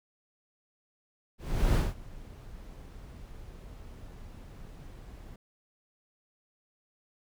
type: noise with ADSR envelope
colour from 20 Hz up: brown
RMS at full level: -23 dBFS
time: 1.38-5.36 s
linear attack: 370 ms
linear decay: 190 ms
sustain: -23 dB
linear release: 4 ms
effects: none